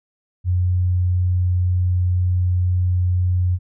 sine tone, 90.2 Hz, F#2, 44 cents flat, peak -15 dBFS, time 0.44-3.59 s, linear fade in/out 50 ms, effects none

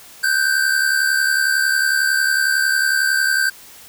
square tone pair together, 1500 / 1571 Hz, F#6 / G6, +23 / +3 cents, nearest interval minor second, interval 80 cents, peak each -21 / -17 dBFS, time 0.23-3.5 s, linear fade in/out 10 ms, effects white hiss -42 dBFS RMS until 3.88 s

